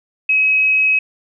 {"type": "tone", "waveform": "sine", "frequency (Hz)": 2551, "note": "D#7", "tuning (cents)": 43, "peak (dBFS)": -11, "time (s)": [0.29, 0.99], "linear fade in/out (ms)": 5, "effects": []}